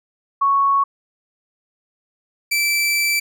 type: tone pair in turn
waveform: sine / sawtooth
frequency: 1108.7 / 2328 Hz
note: C#6 / D7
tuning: 0 / -16 cents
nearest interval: octave + minor second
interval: 1284 cents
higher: second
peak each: -13 dBFS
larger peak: neither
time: 0.41-0.84 / 2.51-3.2 s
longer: second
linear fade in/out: 10 ms
effects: none